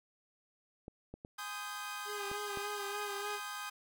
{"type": "clicks", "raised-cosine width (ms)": 2, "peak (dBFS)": -32, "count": 5, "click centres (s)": [0.881, 1.14, 1.249, 2.315, 2.573]}
{"type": "chord", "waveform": "sawtooth", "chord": "Ab major seventh", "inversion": "none", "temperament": "equal with one note detuned", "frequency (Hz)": [830.6, 1023.8, 1244.5, 1568], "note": ["Ab5", "C6", "Eb6", "G6"], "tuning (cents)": [0, -38, 0, 0], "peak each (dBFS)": [-44, -45, -40, -42], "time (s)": [1.38, 3.7], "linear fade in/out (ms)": 10}
{"type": "tone with vibrato", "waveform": "sawtooth", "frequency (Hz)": 406.9, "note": "G#4", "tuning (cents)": -35, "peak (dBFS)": -37, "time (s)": [2.05, 3.4], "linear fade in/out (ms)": 50, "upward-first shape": "sine", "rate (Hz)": 3.4, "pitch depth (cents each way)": 40}
{"effects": []}